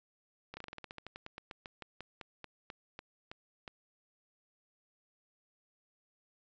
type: slowing click train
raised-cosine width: 0.3 ms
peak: -28 dBFS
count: 24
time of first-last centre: 0.54-3.678 s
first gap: 30 ms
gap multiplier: 1.12
effects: resampled to 16000 Hz